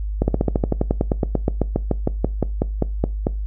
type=slowing click train; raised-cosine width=2 ms; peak=-4 dBFS; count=25; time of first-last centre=0.22-3.269 s; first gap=60 ms; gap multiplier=1.06; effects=noise-tail reverb RT60 0.3 s tail -21 dB re dry + added 51 Hz sine -22 dBFS peak until 3.46 s